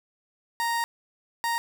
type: tone bursts at uneven times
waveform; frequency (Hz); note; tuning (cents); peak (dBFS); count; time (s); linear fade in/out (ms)
30% pulse; 932.3; A#5; 0; -22; 2; 0.6-0.84 / 1.44-1.58; 0
effects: none